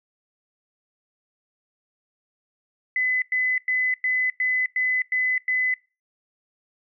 sine tone bursts, 2014 Hz, B6, 33 cents sharp, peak -20 dBFS, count 8, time 2.96-5.74 s, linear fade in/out 2 ms, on 260 ms, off 100 ms, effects noise-tail reverb RT60 0.3 s tail -23 dB re dry

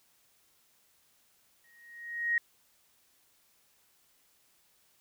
sine tone with exponential growth, 1879 Hz, A#6, 13 cents sharp, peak -23 dBFS, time 1.64-2.38 s, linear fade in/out 2 ms, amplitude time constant 160 ms, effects white hiss -68 dBFS RMS until 5 s

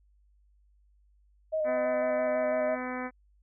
sine tone with vibrato, 622.3 Hz, D#5, in tune, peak -26 dBFS, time 1.52-2.76 s, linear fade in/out 20 ms, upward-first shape square, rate 6 Hz, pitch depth 22 cents each way
harmonic tone, 252.6 Hz, B3, 39 cents sharp, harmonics 1 / 2 / 3 / 4 / 5 / 6 / 7 / 8 / 9, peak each -36 / -39 / -41 / -42 / -43 / -44 / -44 / -45 / -46 dBFS, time 1.64-3.11 s, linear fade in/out 50 ms
effects added 50 Hz sine -61 dBFS peak until 3.42 s

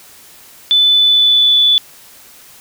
sine tone with pitch glide, 3500 to 3468 Hz, A7 to A7, -10 to -26 cents, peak -7 dBFS, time 0.71-1.78 s, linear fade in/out 0 ms, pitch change -16 cents, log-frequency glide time 0.89-1.59 s, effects white hiss -41 dBFS RMS until 2.6 s

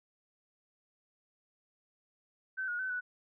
sine tone with pitch steps, 1533 / 1443 / 1522 / 1479 Hz, G6 / F#6 / F#6 / F#6, -39 / -44 / +48 / -1 cents, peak -33 dBFS, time 2.57-3.01 s, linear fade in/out 20 ms, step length 110 ms, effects none

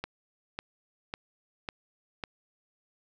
click train, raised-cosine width 0.3 ms, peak -18 dBFS, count 5, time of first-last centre 0.04-2.238 s, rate 1.82 Hz, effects none

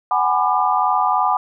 sine chord, G# half-diminished seventh, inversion third, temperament just, 747.5 / 830.6 / 996.7 / 1196.1 Hz, F#5 / G#5 / B5 / D6, +17 / 0 / +16 / +31 cents, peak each -20 dBFS, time 0.11-1.37 s, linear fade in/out 2 ms, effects none

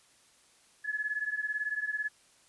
sine beating tone pair, 1700 / 1718 Hz, G#6 / A6, +40 / -42 cents, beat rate 18 Hz, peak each -33 / -35 dBFS, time 0.84-2.09 s, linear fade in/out 20 ms, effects white hiss -63 dBFS RMS until 2.48 s + resampled to 24000 Hz

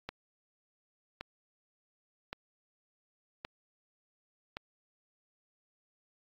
click train, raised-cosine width 0.3 ms, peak -22 dBFS, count 5, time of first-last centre 0.09-4.569 s, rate 0.893 Hz, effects AAC 48 kbps

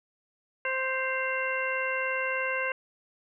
harmonic tone with a mistuned harmonic, 523.3 Hz, C5, in tune, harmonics 1 / 2 / 3 / 4 / 5, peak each -33 / -35 / -32 / -33 / -35 dBFS, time 0.65-2.72 s, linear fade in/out 2 ms, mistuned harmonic 5, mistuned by +74 cents, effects none

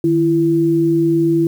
sine tone pair together, 154.47 / 333.8 Hz, D#3 / E4, -12 / +22 cents, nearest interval octave + minor second, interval 1334 cents, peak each -19 / -12 dBFS, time 0.04-1.47 s, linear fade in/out 2 ms, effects 7-bit

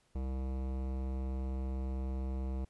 sine tone with hard clipping, 65.4 Hz, C2, in tune, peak -36 dBFS, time 0.15-2.65 s, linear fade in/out 5 ms, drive 18 dB, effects pink hiss -72 dBFS RMS until 2.69 s + resampled to 24000 Hz

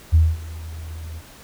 sine tone with ADSR envelope, 80.5 Hz, E2, 41 cents flat, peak -8 dBFS, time 0.12-1.22 s, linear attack 26 ms, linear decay 220 ms, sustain -22 dB, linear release 47 ms, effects tanh soft clip ceiling -4 dBFS + pink hiss -45 dBFS RMS until 1.43 s

